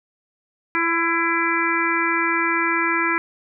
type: harmonic tone with a mistuned harmonic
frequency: 335.2 Hz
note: E4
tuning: 29 cents sharp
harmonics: 1 / 3 / 4 / 5 / 6 / 7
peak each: -25 / -25 / -25 / -25 / -25 / -25 dBFS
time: 0.75-3.18 s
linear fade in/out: 0 ms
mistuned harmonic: 5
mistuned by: -15 cents
effects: none